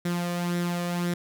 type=tone with flanger; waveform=sawtooth; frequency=174.61 Hz; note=F3; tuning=in tune; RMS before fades=-28 dBFS; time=0.05-1.14 s; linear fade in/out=5 ms; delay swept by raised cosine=0.53 to 1.73 ms; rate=1.9 Hz; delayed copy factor=+0.5; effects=none